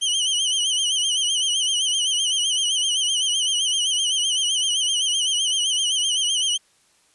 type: tone with vibrato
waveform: sawtooth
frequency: 3050 Hz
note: G7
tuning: 48 cents flat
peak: -16 dBFS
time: 0.01-6.58 s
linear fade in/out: 20 ms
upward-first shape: sine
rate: 7.8 Hz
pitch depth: 91 cents each way
effects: white hiss -60 dBFS RMS until 7.14 s + resampled to 24000 Hz